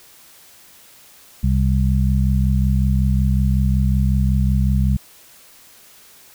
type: harmonic tone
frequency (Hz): 65.4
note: C2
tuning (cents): 0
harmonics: 1 / 2 / 3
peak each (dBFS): -16 / -19 / -21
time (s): 1.43-4.97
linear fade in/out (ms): 10
effects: white hiss -47 dBFS RMS until 6.34 s